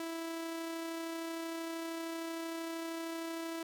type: tone with amplitude modulation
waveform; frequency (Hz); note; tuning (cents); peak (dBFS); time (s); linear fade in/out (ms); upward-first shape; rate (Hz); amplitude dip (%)
sawtooth; 329.6; E4; 0; -33; 0-3.63; 2; sine; 33; 25
effects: none